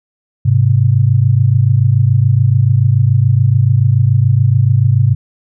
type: tone pair together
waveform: sine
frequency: 103.82 / 130.81 Hz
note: G#2 / C3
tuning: 0 / 0 cents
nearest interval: major third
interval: 400 cents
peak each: -10 dBFS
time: 0.45-5.15 s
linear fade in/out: 10 ms
effects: none